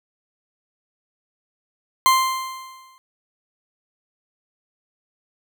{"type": "tone with exponential decay", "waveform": "40% pulse", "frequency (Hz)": 1046.5, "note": "C6", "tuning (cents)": 0, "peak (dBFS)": -10, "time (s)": [2.06, 2.98], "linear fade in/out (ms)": 0, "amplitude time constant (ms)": 200, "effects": []}